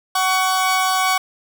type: tone pair together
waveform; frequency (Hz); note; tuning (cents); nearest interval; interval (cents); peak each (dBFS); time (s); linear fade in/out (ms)
sawtooth; 750 / 1123.7; F#5 / C#6; +23 / +23; perfect fifth; 700; -15; 0.15-1.18; 5
effects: none

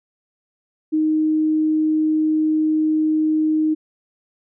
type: tone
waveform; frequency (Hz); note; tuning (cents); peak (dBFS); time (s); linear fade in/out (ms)
sine; 311.1; D#4; 0; -15; 0.92-3.75; 20
effects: none

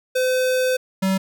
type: tone pair in turn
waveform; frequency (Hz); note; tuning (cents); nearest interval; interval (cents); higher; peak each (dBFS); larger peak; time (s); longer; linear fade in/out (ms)
square; 511 / 191.07; C5 / G3; -41 / -44; octave + perfect fourth; 1703; first; -18; neither; 0.15-0.77 / 1.02-1.18; first; 10
effects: none

